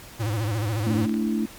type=tone with vibrato; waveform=square; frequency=108 Hz; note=A2; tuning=32 cents flat; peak=-24 dBFS; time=0.19-1.07 s; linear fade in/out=20 ms; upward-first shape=sine; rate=14 Hz; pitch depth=130 cents each way
type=chord; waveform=sine; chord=A suspended fourth; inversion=none; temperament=equal with one note detuned; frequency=220 / 291.1 / 329.6 Hz; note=A3 / D4 / E4; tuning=0 / -15 / 0 cents; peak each=-23 / -29 / -28 dBFS; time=0.86-1.46 s; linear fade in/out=10 ms
type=clicks; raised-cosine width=0.3 ms; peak=-22 dBFS; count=2; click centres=1.094 / 1.141 s
effects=pink hiss -44 dBFS RMS until 1.58 s + MP3 96 kbps